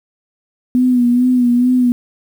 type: tone with vibrato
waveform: sine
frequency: 246.9 Hz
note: B3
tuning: in tune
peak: -9 dBFS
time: 0.75-1.92 s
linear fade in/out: 0 ms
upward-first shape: sine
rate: 2.3 Hz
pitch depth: 45 cents each way
effects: 7-bit